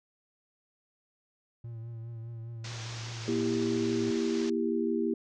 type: tone with vibrato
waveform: triangle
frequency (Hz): 115.3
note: A#2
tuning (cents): -19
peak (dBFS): -36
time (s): 1.64-4.11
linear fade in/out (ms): 5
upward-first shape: triangle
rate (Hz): 4.9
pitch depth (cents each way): 43
type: low-pass noise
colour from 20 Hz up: white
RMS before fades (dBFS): -44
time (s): 2.64-4.5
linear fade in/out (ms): 5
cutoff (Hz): 6500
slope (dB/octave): 48
type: chord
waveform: sine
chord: E diminished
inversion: second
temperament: just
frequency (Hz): 237.3 / 329.6 / 395.6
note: Bb3 / E4 / G4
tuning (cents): +31 / 0 / +16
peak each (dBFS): -31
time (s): 3.28-5.14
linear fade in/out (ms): 2
effects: none